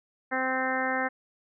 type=harmonic tone; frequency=260 Hz; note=C4; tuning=11 cents flat; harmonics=1 / 2 / 3 / 4 / 5 / 6 / 7 / 8; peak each=-34 / -33 / -32 / -37 / -36 / -33 / -32 / -38 dBFS; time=0.31-1.09 s; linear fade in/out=20 ms; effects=none